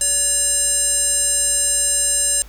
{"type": "tone with band-pass filter", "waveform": "square", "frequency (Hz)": 570, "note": "C#5", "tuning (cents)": 48, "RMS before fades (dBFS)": -18, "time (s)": [0.01, 2.42], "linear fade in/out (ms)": 0, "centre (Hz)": 8200, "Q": 9.3, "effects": ["added 50 Hz sine -37 dBFS peak until 2.48 s", "pink hiss -47 dBFS RMS until 2.48 s"]}